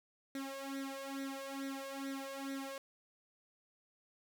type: tone with flanger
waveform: sawtooth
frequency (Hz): 272.5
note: C#4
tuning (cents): -29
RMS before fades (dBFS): -43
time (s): 0.35-2.78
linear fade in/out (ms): 2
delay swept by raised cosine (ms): 0.51 to 1.81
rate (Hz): 2.3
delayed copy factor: +0.85
effects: none